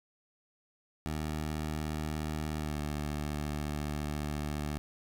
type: tone with pitch glide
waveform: 15% pulse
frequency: 76.9 to 74.41 Hz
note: D#2 to D2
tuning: -20 to +23 cents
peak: -27 dBFS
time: 1.06-4.78 s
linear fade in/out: 0 ms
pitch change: -57 cents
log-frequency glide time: 2.59-2.76 s
effects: none